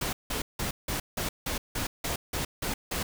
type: noise bursts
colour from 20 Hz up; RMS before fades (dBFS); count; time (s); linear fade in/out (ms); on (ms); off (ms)
pink; -31; 11; 0.01-3.03; 5; 120; 170
effects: none